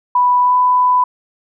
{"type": "tone with pitch glide", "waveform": "sine", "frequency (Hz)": [987.8, 997], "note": ["B5", "B5"], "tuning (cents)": [0, 16], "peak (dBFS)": -9, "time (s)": [0.15, 1.04], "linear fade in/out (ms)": 5, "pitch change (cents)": 16, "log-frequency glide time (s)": [0.42, 0.55], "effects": []}